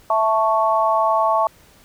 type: chord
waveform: sine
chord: A major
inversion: second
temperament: equal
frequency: 659.3 / 880 / 1108.7 Hz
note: E5 / A5 / C#6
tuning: 0 / 0 / 0 cents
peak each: -19 dBFS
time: 0.1-1.47 s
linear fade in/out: 2 ms
effects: pink hiss -51 dBFS RMS until 1.84 s